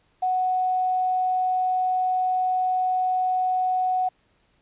sine tone with quantisation, 740 Hz, F#5, in tune, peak -20 dBFS, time 0.22-4.09 s, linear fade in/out 10 ms, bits 8, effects pink hiss -65 dBFS RMS until 4.61 s + resampled to 8000 Hz

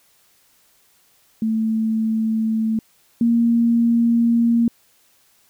sine tone pair in turn, 221.4 / 233.4 Hz, A3 / A#3, +11 / +2 cents, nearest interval minor second, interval 91 cents, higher second, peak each -17 / -13 dBFS, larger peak second, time 1.42-2.79 / 3.21-4.68 s, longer second, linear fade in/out 2 ms, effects white hiss -58 dBFS RMS until 5.49 s

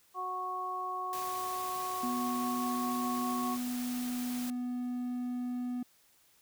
harmonic tone, 367.9 Hz, F#4, 10 cents flat, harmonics 1 / 2 / 3, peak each -45 / -40 / -35 dBFS, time 0.14-3.58 s, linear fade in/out 50 ms
white noise, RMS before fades -44 dBFS, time 1.13-4.5 s, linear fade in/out 0 ms
triangle tone, 246.9 Hz, B3, in tune, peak -31 dBFS, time 2.03-5.83 s, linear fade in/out 5 ms
effects white hiss -66 dBFS RMS until 6.41 s

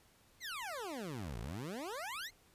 20% pulse exponential two-way sweep, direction down then up, 2197 to 51.91 to 2197 Hz, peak -36 dBFS, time 0.4-2.31 s, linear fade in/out 50 ms, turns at 1.39 s, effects pink hiss -67 dBFS RMS until 2.54 s + resampled to 32000 Hz

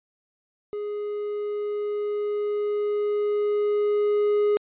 triangle tone with level ramp, 415.3 Hz, G#4, in tune, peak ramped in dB -26 to -16 dBFS, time 0.73-4.57 s, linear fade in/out 0 ms, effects resampled to 8000 Hz

